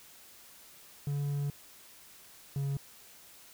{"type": "tone pair in turn", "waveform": "triangle", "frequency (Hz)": [143, 139.01], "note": ["D3", "C#3"], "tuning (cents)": [-46, 5], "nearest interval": "unison", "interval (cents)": 49, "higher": "first", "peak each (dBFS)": -28, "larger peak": "neither", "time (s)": [[1.07, 1.5], [2.56, 2.77]], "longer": "first", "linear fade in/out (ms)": 2, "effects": ["white hiss -55 dBFS RMS until 3.53 s"]}